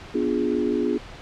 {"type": "chord", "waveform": "sine", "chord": "B diminished seventh", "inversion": "none", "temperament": "equal with one note detuned", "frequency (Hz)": [246.9, 293.7, 351.9, 415.3], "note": ["B3", "D4", "F4", "Ab4"], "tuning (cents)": [0, 0, 13, 0], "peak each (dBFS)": -26, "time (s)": [0.14, 0.98], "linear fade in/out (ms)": 10, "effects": ["pink hiss -41 dBFS RMS until 1.21 s", "low-pass 4000 Hz 12 dB/octave"]}